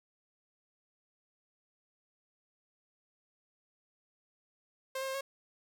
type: tone with pitch steps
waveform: sawtooth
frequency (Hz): 528 / 535 / 531 / 546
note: C5 / C5 / C5 / C#5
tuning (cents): +16 / +38 / +25 / -26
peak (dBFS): -31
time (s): 4.95-5.21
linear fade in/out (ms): 5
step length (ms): 65
effects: none